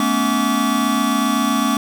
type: tone cluster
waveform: square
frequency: 217.6 / 245.3 / 279.8 / 1147 Hz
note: A3 / B3 / C#4 / D6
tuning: -19 / -12 / +16 / -41 cents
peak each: -22 dBFS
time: 0-1.77 s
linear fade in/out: 2 ms
effects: none